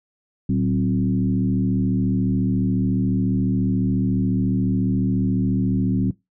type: tone with frequency modulation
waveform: sine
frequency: 187.4 Hz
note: F#3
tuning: 22 cents sharp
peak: -17 dBFS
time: 0.49-6.11 s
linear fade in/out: 5 ms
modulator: 74.2 Hz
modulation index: 1.2
effects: noise-tail reverb RT60 0.2 s tail -22 dB re dry